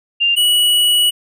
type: tone pair in turn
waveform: sine / square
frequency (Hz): 2794 / 2932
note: F7 / F#7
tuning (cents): 0 / -16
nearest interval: minor second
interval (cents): 84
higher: second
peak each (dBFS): -11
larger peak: neither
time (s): 0.2-0.36 / 0.36-1.11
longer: second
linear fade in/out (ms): 20
effects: none